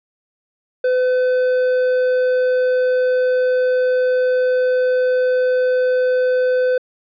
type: tone with hard clipping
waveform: triangle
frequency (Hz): 506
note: B4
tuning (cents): +42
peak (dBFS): -15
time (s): 0.84-6.78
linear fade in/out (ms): 5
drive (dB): 9
effects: resampled to 11025 Hz